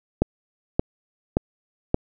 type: click train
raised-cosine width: 2 ms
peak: -4 dBFS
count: 4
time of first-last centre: 0.22-1.944 s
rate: 1.74 Hz
effects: none